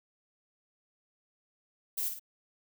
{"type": "noise with echo", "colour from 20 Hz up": "violet", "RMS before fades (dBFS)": -33, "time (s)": [1.97, 2.09], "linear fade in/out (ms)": 10, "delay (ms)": 53, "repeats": 2, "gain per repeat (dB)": -6, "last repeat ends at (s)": 2.196, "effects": []}